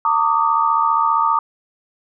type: tone cluster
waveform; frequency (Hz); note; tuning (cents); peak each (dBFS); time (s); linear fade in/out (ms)
sine; 907 / 1159 / 1234; A#5 / D6 / D#6; -48 / -23 / -15; -18; 0.05-1.39; 2
effects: none